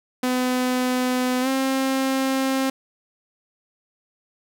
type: tone with pitch glide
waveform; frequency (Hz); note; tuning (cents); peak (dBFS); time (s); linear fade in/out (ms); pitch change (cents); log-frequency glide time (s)
sawtooth; 252.4 to 266.2; B3 to C4; +38 to +30; -16; 0.23-2.7; 5; +92; 1.41-1.48
effects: none